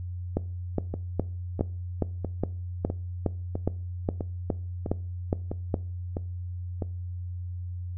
two click trains, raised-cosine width 2 ms, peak -17 / -11 dBFS, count 10 / 14, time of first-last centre 0.94-6.822 / 0.37-5.742 s, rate 1.53 / 2.42 Hz, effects noise-tail reverb RT60 0.4 s tail -20 dB re dry + added 89 Hz sine -32 dBFS peak until 7.97 s

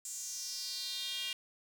square tone with high-pass filter sweep, 215.9 Hz, A3, 33 cents flat, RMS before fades -40 dBFS, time 0.05-1.33 s, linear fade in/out 2 ms, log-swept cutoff 7500 to 2900 Hz, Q 4.4, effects none

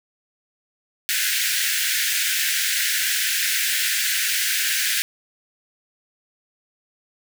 pink high-pass noise, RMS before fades -22 dBFS, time 1.09-5.02 s, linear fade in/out 0 ms, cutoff 1500 Hz, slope 96 dB/octave, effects none

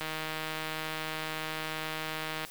click train, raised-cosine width 0.3 ms, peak -19 dBFS, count 384, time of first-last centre 0.01-2.449 s, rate 157 Hz, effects white hiss -48 dBFS RMS until 2.5 s

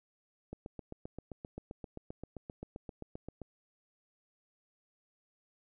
click train, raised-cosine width 2 ms, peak -29 dBFS, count 23, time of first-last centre 0.53-3.417 s, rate 7.62 Hz, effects none

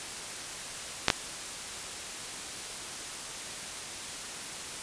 clicks, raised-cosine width 0.2 ms, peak -3 dBFS, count 2, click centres 1.083 / 1.102 s, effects white hiss -39 dBFS RMS until 4.82 s + resampled to 22050 Hz

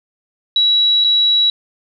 sine tone with dropouts, 3900 Hz, B7, 23 cents flat, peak -10 dBFS, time 0.56-1.5 s, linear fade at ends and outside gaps 2 ms, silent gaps 1.041-1.045 s, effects none

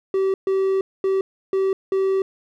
triangle tone bursts at uneven times, 384.8 Hz, G4, 32 cents flat, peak -15 dBFS, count 5, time 0.14-0.34 / 0.47-0.81 / 1.04-1.21 / 1.53-1.73 / 1.92-2.22 s, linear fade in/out 2 ms, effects none

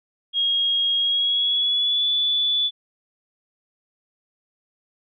sine tone with pitch glide, 3272 to 3461 Hz, G#7 to A7, -26 to -29 cents, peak -18 dBFS, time 0.33-2.71 s, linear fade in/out 50 ms, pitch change +97 cents, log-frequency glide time 0.98-2.1 s, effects none

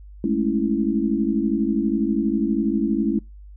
sine chord, A major seventh, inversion third, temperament equal, 207.7 / 220 / 277.2 / 329.6 Hz, G#3 / A3 / C#4 / E4, 0 / 0 / 0 / 0 cents, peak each -24 dBFS, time 0.24-3.19 s, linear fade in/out 2 ms, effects noise-tail reverb RT60 0.2 s tail -25 dB re dry + added 50 Hz sine -39 dBFS peak until 3.56 s

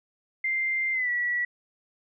sine tone with pitch glide, 2093 to 1941.6 Hz, C7 to B6, 0 to -30 cents, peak -24 dBFS, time 0.44-1.45 s, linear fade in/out 5 ms, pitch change -130 cents, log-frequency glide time 0.93-1.1 s, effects none

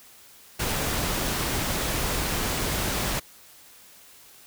pink noise, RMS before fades -27 dBFS, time 0.59-3.2 s, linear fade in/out 10 ms, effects white hiss -51 dBFS RMS until 4.46 s

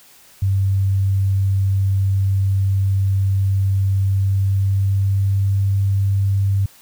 sine tone with pitch glide, 97.2 to 98.39 Hz, G2 to G2, -14 to +7 cents, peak -14 dBFS, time 0.42-6.66 s, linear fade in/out 5 ms, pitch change +21 cents, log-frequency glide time 4.05-5.59 s, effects white hiss -48 dBFS RMS until 6.81 s

